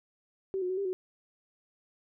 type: tone with pitch steps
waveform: sine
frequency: 384 / 363 / 373.3 / 396.9 / 369.9 Hz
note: G4 / F#4 / F#4 / G4 / F#4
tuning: -36 / -33 / +15 / +22 / 0 cents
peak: -29 dBFS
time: 0.54-0.93 s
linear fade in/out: 0 ms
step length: 78 ms
effects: none